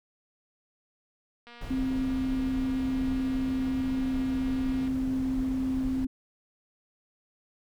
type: click train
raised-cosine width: 0.3 ms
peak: -33 dBFS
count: 812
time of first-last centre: 1.47-4.878 s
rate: 238 Hz
type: noise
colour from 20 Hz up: brown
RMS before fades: -37 dBFS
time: 1.61-6.05 s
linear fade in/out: 5 ms
type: tone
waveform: sine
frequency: 261.6 Hz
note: C4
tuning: in tune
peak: -26 dBFS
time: 1.7-6.07 s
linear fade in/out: 10 ms
effects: none